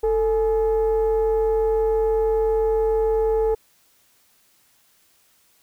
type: tone with frequency modulation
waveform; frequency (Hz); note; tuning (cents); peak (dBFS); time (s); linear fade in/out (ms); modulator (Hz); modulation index
sine; 443.5; A4; +14; -16; 0.03-3.55; 10; 399; 0.48
effects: tanh soft clip ceiling -13 dBFS + white hiss -60 dBFS RMS until 5.62 s